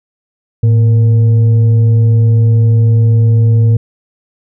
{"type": "tone with frequency modulation", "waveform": "sine", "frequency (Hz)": 111, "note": "A2", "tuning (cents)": 16, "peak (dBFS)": -5, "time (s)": [0.63, 3.77], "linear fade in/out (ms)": 5, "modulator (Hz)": 357, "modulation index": 0.22, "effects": []}